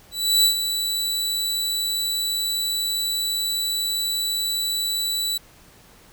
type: tone with ADSR envelope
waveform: sawtooth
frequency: 3951 Hz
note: B7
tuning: in tune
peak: -10 dBFS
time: 0.11-5.38 s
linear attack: 330 ms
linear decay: 100 ms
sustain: -9 dB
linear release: 10 ms
effects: pink hiss -51 dBFS RMS until 6.12 s